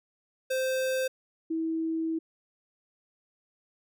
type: tone pair in turn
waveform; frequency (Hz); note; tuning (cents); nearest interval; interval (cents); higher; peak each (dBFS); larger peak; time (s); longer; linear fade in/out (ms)
square / sine; 521 / 324; C5 / E4; -7 / -30; minor sixth; 823; first; -27; neither; 0.5-1.08 / 1.5-2.19; second; 10
effects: none